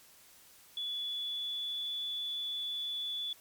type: tone with pitch glide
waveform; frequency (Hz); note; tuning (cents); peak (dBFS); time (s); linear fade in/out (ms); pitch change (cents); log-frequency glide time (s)
sine; 3427 to 3449; A7 to A7; -46 to -35; -34; 0.77-3.33; 2; +11; 1.04-1.93
effects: white hiss -59 dBFS RMS until 3.4 s + MP3 96 kbps